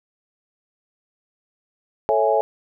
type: chord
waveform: sine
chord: A major seventh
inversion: none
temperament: equal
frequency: 440 / 554.4 / 659.3 / 830.6 Hz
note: A4 / C#5 / E5 / G#5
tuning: 0 / 0 / 0 / 0 cents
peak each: -21 dBFS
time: 2.09-2.41 s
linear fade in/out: 0 ms
effects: none